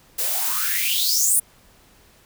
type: noise with high-pass filter sweep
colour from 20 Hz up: blue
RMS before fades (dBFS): -21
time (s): 0.18-1.4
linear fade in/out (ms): 10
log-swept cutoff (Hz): 440 to 10000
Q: 7.8
effects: pink hiss -54 dBFS RMS until 2.25 s